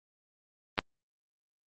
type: clicks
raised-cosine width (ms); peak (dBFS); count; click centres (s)
0.3; -16 / -9; 2; 0.779 / 0.789
effects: Opus 32 kbps